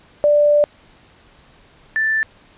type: tone pair in turn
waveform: sine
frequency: 589 / 1765 Hz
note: D5 / A6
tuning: +5 / +5 cents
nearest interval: octave + perfect fifth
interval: 1900 cents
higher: second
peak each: -10 / -15 dBFS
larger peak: first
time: 0.24-0.64 / 1.96-2.23 s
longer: first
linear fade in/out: 0 ms
effects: pink hiss -50 dBFS RMS until 2.57 s + resampled to 8000 Hz